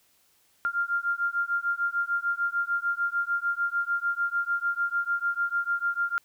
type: beating tone pair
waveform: sine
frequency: 1393 / 1399.7 Hz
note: F6 / F6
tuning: -5 / +3 cents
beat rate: 6.7 Hz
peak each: -28 dBFS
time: 0.65-6.18 s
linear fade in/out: 0 ms
effects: white hiss -65 dBFS RMS until 6.24 s